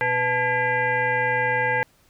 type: tone with frequency modulation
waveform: sine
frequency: 1251 Hz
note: D#6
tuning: 9 cents sharp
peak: -19 dBFS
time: 0.01-1.83 s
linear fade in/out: 0 ms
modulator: 376 Hz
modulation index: 2.4
effects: pink hiss -60 dBFS RMS until 2.09 s